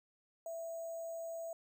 sine tone with sample-and-hold, 662 Hz, E5, 7 cents sharp, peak -40 dBFS, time 0.46-1.53 s, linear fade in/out 2 ms, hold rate 7350 Hz, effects none

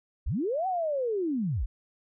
sine linear two-way sweep, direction up then down, 31.41 to 772 to 31.41 Hz, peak -26 dBFS, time 0.26-1.66 s, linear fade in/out 10 ms, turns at 0.67 s, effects none

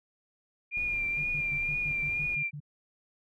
sine tone with vibrato, 2402 Hz, D7, 38 cents sharp, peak -28 dBFS, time 0.71-2.51 s, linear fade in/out 50 ms, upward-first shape triangle, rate 2.1 Hz, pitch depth 38 cents each way
brown noise, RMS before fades -44 dBFS, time 0.77-2.35 s, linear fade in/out 2 ms
sine tone bursts, 146.83 Hz, D3, in tune, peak -37 dBFS, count 9, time 1.17-2.603 s, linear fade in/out 10 ms, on 73 ms, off 97 ms
effects none

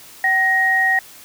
sine tone pair together, 763 / 1878.7 Hz, G5 / A#6, -47 / +13 cents, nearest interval octave + major third, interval 1560 cents, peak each -21 / -14 dBFS, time 0.24-0.99 s, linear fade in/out 2 ms, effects white hiss -42 dBFS RMS until 1.24 s

